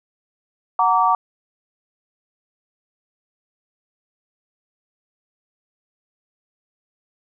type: chord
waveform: sine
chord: Gb augmented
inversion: none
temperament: just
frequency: 740 / 925 / 1156.2 Hz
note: Gb5 / Bb5 / D6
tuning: 0 / -14 / -27 cents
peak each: -19 / -18 / -17 dBFS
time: 0.79-1.15 s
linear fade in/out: 2 ms
effects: none